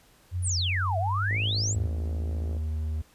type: tone with pitch glide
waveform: sine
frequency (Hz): 89.6 to 102.33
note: F2 to G#2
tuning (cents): +45 to -25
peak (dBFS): -26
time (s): 0.31-1.89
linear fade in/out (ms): 50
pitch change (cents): +230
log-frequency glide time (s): 0.61-1.4
type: exponential two-way sweep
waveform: sine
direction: down then up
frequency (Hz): 10548 to 638 to 8070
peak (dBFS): -27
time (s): 0.42-1.76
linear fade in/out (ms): 50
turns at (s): 0.98
type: click train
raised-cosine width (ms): 2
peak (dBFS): -28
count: 70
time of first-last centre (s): 1.31-2.567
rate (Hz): 54.9
type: tone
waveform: triangle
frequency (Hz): 77.78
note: D#2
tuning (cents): 0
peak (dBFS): -25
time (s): 1.75-3.02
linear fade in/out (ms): 10
effects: pink hiss -59 dBFS RMS until 3.14 s + resampled to 32000 Hz